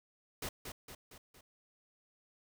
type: noise with echo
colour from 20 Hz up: pink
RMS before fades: -40 dBFS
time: 0.42-0.49 s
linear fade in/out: 5 ms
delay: 230 ms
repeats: 4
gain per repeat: -5 dB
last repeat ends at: 1.41 s
effects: none